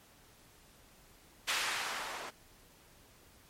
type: noise with low-pass filter sweep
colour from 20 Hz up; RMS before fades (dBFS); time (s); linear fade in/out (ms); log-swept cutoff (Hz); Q
violet; -37; 1.47-2.31; 20; 2100 to 780; 0.92
effects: pink hiss -61 dBFS RMS until 3.49 s + MP3 64 kbps